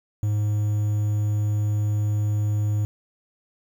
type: tone with quantisation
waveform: triangle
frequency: 105 Hz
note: G#2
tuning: 19 cents sharp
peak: -18 dBFS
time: 0.23-2.85 s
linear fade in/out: 0 ms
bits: 8
effects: none